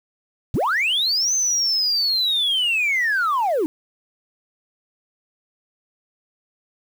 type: linear two-way sweep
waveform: sine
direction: up then down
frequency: 62.3 to 6272 to 283.5 Hz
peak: -16 dBFS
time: 0.54-3.66 s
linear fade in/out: 0 ms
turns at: 1.34 s
effects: tanh soft clip ceiling -14 dBFS + 7-bit